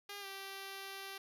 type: tone with pitch glide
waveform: 5% pulse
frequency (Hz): 404.8 to 390.3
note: G#4 to G4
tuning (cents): -44 to -8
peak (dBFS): -33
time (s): 0.09-1.18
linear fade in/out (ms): 5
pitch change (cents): -64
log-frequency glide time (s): 0.2-0.26
effects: none